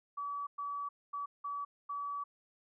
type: tone bursts at uneven times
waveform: sine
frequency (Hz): 1144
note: D6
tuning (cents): -46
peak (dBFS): -36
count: 5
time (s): 0.17-0.47 / 0.58-0.89 / 1.13-1.26 / 1.44-1.65 / 1.89-2.24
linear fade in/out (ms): 10
effects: none